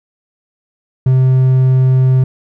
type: tone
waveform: triangle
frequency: 129.9 Hz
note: C3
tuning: 12 cents flat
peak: -5 dBFS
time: 1.06-2.24 s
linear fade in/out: 5 ms
effects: none

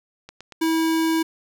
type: click train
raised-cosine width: 0.2 ms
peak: -22 dBFS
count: 4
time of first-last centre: 0.29-0.639 s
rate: 8.6 Hz
type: tone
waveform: square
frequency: 324 Hz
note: E4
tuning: 30 cents flat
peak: -19 dBFS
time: 0.61-1.23 s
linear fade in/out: 10 ms
effects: none

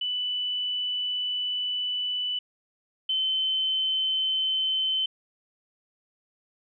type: tone pair in turn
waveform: sine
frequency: 2981 / 3068 Hz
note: F#7 / G7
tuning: +12 / -38 cents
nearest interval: unison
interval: 50 cents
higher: second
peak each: -26 / -23 dBFS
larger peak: second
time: 0.01-2.39 / 3.09-5.06 s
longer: first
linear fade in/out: 5 ms
effects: none

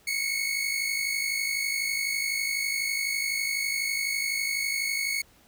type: tone pair together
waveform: sawtooth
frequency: 2173 / 2225 Hz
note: C#7 / C#7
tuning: -35 / +6 cents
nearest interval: unison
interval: 41 cents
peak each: -26 dBFS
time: 0.07-5.22 s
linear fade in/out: 5 ms
effects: pink hiss -59 dBFS RMS until 5.47 s

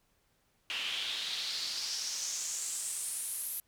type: noise with band-pass filter sweep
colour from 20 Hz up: pink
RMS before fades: -37 dBFS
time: 0.7-3.6 s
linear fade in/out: 0 ms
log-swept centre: 2800 to 12000 Hz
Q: 3.9
effects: pink hiss -73 dBFS RMS until 3.67 s

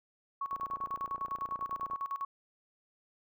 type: tone with tremolo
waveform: sine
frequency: 1108.7 Hz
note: C#6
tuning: in tune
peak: -32 dBFS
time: 0.41-2.25 s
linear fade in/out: 5 ms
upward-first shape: square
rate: 10 Hz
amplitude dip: 80%
type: click train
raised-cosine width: 1 ms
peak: -35 dBFS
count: 42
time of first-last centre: 0.53-1.934 s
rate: 29.2 Hz
effects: none

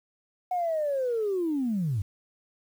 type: linear sweep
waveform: sine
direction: down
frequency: 737 to 89.8 Hz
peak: -24 dBFS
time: 0.51-2.02 s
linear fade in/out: 5 ms
effects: tanh soft clip ceiling -20 dBFS + 9-bit

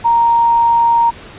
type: tone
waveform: sine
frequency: 932.3 Hz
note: A#5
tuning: in tune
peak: -8 dBFS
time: 0.04-1.11 s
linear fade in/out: 20 ms
effects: pink hiss -35 dBFS RMS until 1.38 s + resampled to 8000 Hz

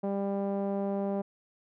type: tone with low-pass filter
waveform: sawtooth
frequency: 198.3 Hz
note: G3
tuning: 20 cents sharp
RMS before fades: -31 dBFS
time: 0.03-1.22 s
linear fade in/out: 10 ms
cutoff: 670 Hz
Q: 2.2
effects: none

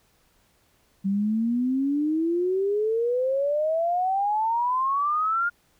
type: exponential sweep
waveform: sine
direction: up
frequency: 191.4 to 1427 Hz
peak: -21 dBFS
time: 1.04-5.5 s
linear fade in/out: 20 ms
effects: pink hiss -64 dBFS RMS until 5.79 s

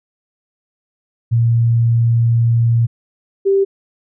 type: tone pair in turn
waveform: sine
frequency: 116.54 / 392 Hz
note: A#2 / G4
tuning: 0 / 0 cents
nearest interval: octave + major sixth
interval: 2100 cents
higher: second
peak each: -10 dBFS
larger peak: neither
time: 1.31-2.87 / 3.45-3.65 s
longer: first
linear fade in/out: 20 ms
effects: none

